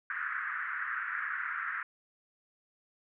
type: band-pass noise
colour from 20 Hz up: white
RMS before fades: -36 dBFS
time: 0.1-1.83 s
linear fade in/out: 2 ms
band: 1300 to 1800 Hz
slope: 48 dB/octave
effects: none